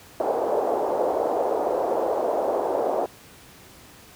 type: band-pass noise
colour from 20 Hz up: pink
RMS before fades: -24 dBFS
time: 0.2-3.06 s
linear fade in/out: 0 ms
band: 440 to 740 Hz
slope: 24 dB/octave
effects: pink hiss -48 dBFS RMS until 4.15 s + high-pass 60 Hz 12 dB/octave